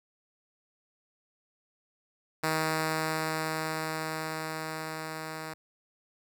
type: tone with level ramp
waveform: 5% pulse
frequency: 158.2 Hz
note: D#3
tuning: 29 cents sharp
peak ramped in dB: -15 to -26 dBFS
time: 2.43-5.54 s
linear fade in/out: 10 ms
effects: none